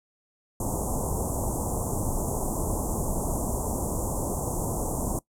pink band-stop noise, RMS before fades -28 dBFS, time 0.6-5.19 s, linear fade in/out 2 ms, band 1000 to 7000 Hz, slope 48 dB/octave, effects noise-tail reverb RT60 0.1 s tail -20 dB re dry + low-pass 11000 Hz 12 dB/octave

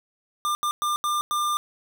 square tone bursts at uneven times, 1197 Hz, D6, 33 cents sharp, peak -23 dBFS, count 5, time 0.45-0.55 / 0.63-0.71 / 0.82-0.96 / 1.04-1.21 / 1.31-1.57 s, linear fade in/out 0 ms, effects none

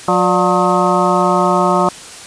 harmonic tone with a mistuned harmonic, 180 Hz, F#3, 47 cents flat, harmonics 1 / 2 / 3 / 4 / 5 / 6 / 7, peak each -18 / -18 / -18 / -18 / -18 / -18 / -18 dBFS, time 0.08-1.89 s, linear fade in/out 2 ms, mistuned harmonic 3, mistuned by +130 cents, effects white hiss -33 dBFS RMS until 2.26 s + resampled to 22050 Hz

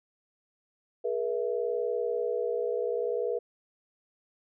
sine tone cluster, 418.6 / 479.1 / 659 Hz, G#4 / A#4 / E5, +14 / +47 / -1 cents, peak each -32 / -29 / -37 dBFS, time 1.04-3.39 s, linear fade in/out 10 ms, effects none

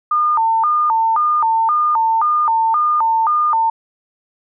sine tone with vibrato, 1045 Hz, C6, 2 cents flat, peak -12 dBFS, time 0.11-3.7 s, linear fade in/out 5 ms, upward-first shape square, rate 1.9 Hz, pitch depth 260 cents each way, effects none

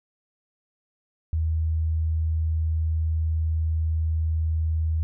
sine tone, 79.9 Hz, D#2, 47 cents sharp, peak -21 dBFS, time 1.33-5.03 s, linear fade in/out 0 ms, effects none

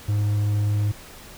triangle tone, 103.83 Hz, G#2, in tune, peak -17 dBFS, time 0.08-0.92 s, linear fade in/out 10 ms, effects pink hiss -43 dBFS RMS until 1.37 s

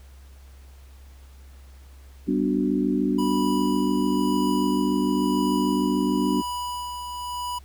sine chord, G major seventh, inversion none, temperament equal with one note detuned, 193.41 / 246.9 / 293.7 / 370 Hz, G3 / B3 / D4 / F#4, -23 / 0 / 0 / 0 cents, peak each -26 / -25 / -24 / -29 dBFS, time 2.27-6.42 s, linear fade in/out 20 ms
square tone with tremolo, 982 Hz, B5, 10 cents flat, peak -28 dBFS, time 3.18-7.59 s, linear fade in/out 10 ms, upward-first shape sine, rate 0.97 Hz, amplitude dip 40%
effects added 67 Hz sine -44 dBFS peak until 7.64 s + pink hiss -57 dBFS RMS until 7.64 s

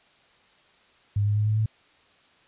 sine tone with pitch steps, 102.1 / 103.82 / 105.58 / 107.36 / 109.18 Hz, G#2 / G#2 / G#2 / A2 / A2, -29 / 0 / +29 / -42 / -13 cents, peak -20 dBFS, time 1.16-1.66 s, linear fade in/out 5 ms, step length 100 ms, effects white hiss -59 dBFS RMS until 2.47 s + resampled to 8000 Hz

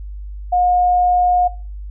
sine tone, 718 Hz, F5, 48 cents sharp, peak -12 dBFS, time 0.52-1.48 s, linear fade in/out 10 ms, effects noise-tail reverb RT60 0.4 s tail -21 dB re dry + added 50 Hz sine -27 dBFS peak until 1.9 s

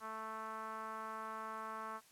5% pulse tone with low-pass filter, 220 Hz, A3, in tune, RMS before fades -45 dBFS, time 0-2.01 s, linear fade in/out 50 ms, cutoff 1200 Hz, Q 3.9, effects white hiss -65 dBFS RMS until 2.11 s + low-pass 12000 Hz 12 dB/octave

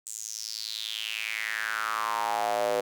square tone with high-pass filter sweep, 55 Hz, A1, in tune, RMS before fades -31 dBFS, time 0.06-2.81 s, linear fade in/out 10 ms, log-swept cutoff 7800 to 510 Hz, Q 5.4, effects none

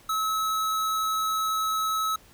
square tone, 1293 Hz, E6, 34 cents flat, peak -25 dBFS, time 0.09-2.16 s, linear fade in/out 5 ms, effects pink hiss -55 dBFS RMS until 2.33 s

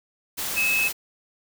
sine tone in noise, 2591 Hz, E7, 30 cents flat, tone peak -20 dBFS, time 0.56-0.89 s, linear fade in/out 20 ms, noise white, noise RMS -29 dBFS, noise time 0.37-0.93 s, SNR +6 dB, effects none

